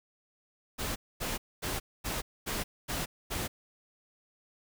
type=noise bursts; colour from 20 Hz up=pink; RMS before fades=-34 dBFS; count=7; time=0.78-3.48 s; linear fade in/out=20 ms; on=180 ms; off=240 ms; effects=none